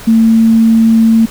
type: tone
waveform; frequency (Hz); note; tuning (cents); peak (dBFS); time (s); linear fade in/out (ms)
sine; 225.3; A3; +41; -4; 0.07-1.26; 10
effects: pink hiss -31 dBFS RMS until 1.3 s